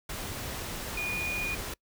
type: tone in noise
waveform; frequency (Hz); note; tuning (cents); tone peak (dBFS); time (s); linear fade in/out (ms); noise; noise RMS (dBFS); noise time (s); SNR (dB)
sine; 2447; D#7; -29; -30; 0.97-1.55; 5; pink; -37; 0.09-1.74; +4
effects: noise-tail reverb RT60 0.1 s tail -25 dB re dry